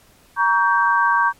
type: chord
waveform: sine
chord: G diminished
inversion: first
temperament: just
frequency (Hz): 940.8 / 1128.9 / 1568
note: Bb5 / Db6 / G6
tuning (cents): +16 / +31 / 0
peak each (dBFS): -18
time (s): 0.36-1.33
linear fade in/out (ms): 50
effects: pink hiss -53 dBFS RMS until 1.39 s + MP3 64 kbps